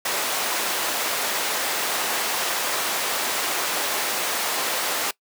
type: high-pass noise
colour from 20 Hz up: pink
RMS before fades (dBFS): -25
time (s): 0.05-5.11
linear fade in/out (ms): 5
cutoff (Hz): 560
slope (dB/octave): 12
effects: noise-tail reverb RT60 0.1 s tail -21 dB re dry